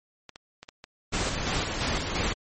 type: clicks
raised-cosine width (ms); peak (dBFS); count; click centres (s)
0.2; -24; 10; 0.293 / 0.359 / 0.63 / 0.689 / 0.841 / 1.246 / 1.299 / 1.445 / 1.66 / 1.697
type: noise with tremolo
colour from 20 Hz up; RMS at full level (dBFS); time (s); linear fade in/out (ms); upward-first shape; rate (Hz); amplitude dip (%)
pink; -27; 1.12-2.34; 20; square; 2.9; 35
effects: MP3 32 kbps